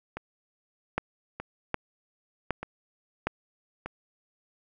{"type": "two click trains", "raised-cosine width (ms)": 0.5, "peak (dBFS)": [-20, -11], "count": [4, 4], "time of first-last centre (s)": [[0.17, 3.86], [0.98, 3.27]], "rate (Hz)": [0.813, 1.31], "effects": []}